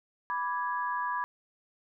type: chord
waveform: sine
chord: G# diminished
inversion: first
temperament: equal with one note detuned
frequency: 987.8 / 1167.9 / 1661.2 Hz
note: B5 / D6 / G#6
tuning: 0 / -10 / 0 cents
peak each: -31 / -36 / -36 dBFS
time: 0.3-1.24 s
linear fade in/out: 0 ms
effects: none